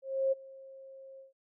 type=tone with ADSR envelope; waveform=sine; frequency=536 Hz; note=C5; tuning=42 cents sharp; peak=-24 dBFS; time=0.02-1.33 s; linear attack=300 ms; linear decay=19 ms; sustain=-23 dB; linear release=140 ms; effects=none